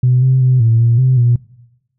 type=tone with pitch steps; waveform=sine; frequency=125.6 / 130.6 / 127.8 / 114.1 / 116.9 / 129.3 / 120.3 Hz; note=B2 / C3 / C3 / A#2 / A#2 / C3 / B2; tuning=+30 / -3 / -40 / -37 / +5 / -20 / -45 cents; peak=-7 dBFS; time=0.03-1.36 s; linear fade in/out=5 ms; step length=190 ms; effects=noise-tail reverb RT60 1.0 s tail -22 dB re dry + tanh soft clip ceiling -3 dBFS